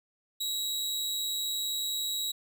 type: tone with amplitude modulation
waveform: sawtooth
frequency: 3863 Hz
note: B7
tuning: 39 cents flat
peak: -25 dBFS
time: 0.4-2.32 s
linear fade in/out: 10 ms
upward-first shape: sine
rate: 204 Hz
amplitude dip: 45%
effects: none